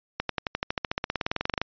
accelerating click train, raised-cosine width 0.3 ms, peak -10 dBFS, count 24, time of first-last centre 0.2-1.616 s, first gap 93 ms, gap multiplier 0.96, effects resampled to 11025 Hz

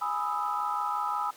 sine chord, E major seventh, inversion first, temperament equal with one note detuned, 830.6 / 987.8 / 1244.5 / 1310.2 Hz, G#5 / B5 / D#6 / E6, 0 / 0 / 0 / -11 cents, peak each -33 dBFS, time 0.01-1.31 s, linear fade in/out 10 ms, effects pink hiss -51 dBFS RMS until 1.36 s + high-pass 400 Hz 12 dB/octave

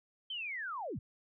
sine linear sweep, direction down, 3157 to 66 Hz, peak -37 dBFS, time 0.3-0.99 s, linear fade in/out 5 ms, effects none

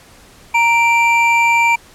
triangle tone pair together, 932.2 / 2349 Hz, A#5 / D7, 0 / 0 cents, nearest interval octave + major third, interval 1600 cents, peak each -11 dBFS, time 0.54-1.76 s, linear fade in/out 10 ms, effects pink hiss -44 dBFS RMS until 1.94 s + low-pass 12000 Hz 12 dB/octave

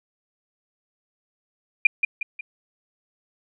sine tone with echo, 2415 Hz, D7, 48 cents sharp, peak -9 dBFS, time 1.85-1.87 s, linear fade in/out 5 ms, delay 180 ms, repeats 3, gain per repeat -7 dB, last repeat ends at 2.41 s, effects none

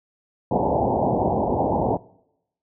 white low-pass noise, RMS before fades -21 dBFS, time 0.51-1.97 s, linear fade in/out 5 ms, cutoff 920 Hz, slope 96 dB/octave, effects noise-tail reverb RT60 0.8 s tail -22 dB re dry + high-pass 80 Hz 12 dB/octave

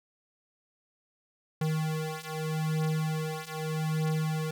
square beating tone pair, 156.4 / 157.21 Hz, D#3 / D#3, +9 / +18 cents, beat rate 0.81 Hz, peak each -33 / -32 dBFS, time 1.61-4.51 s, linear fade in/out 5 ms, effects none

